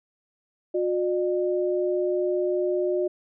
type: tone pair together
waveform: sine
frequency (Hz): 361.2 / 603.8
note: F#4 / D5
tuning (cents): -42 / +48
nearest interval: major sixth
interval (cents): 890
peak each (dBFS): -23 / -27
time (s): 0.74-3.08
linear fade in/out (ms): 10
effects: none